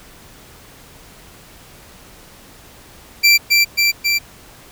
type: tone with echo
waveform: 25% pulse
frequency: 2349 Hz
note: D7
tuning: in tune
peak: -4 dBFS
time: 3.23-3.38 s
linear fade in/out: 20 ms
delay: 270 ms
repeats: 3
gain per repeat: -2 dB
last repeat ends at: 4.19 s
effects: pink hiss -43 dBFS RMS until 4.71 s